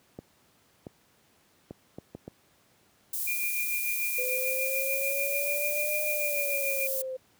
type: clicks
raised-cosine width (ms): 2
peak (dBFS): -25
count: 6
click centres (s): 0.189 / 0.868 / 1.709 / 1.985 / 2.15 / 2.279
type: high-pass noise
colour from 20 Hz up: white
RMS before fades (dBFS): -32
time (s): 3.13-7.02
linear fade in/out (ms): 5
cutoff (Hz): 10000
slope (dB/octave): 12
type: tone with tremolo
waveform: sine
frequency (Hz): 2410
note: D7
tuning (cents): +44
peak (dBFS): -28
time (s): 3.27-6.87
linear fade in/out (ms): 5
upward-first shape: triangle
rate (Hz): 6.8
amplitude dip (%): 65
type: exponential two-way sweep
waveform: sine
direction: up then down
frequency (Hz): 503 to 606 to 515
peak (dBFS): -32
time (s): 4.18-7.17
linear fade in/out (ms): 10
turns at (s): 6.03
effects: pink hiss -64 dBFS RMS until 7.39 s + high-pass 100 Hz 12 dB/octave